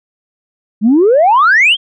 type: exponential sweep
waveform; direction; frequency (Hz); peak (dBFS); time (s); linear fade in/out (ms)
sine; up; 198.5 to 3314; -4; 0.81-1.77; 50
effects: tanh soft clip ceiling -2 dBFS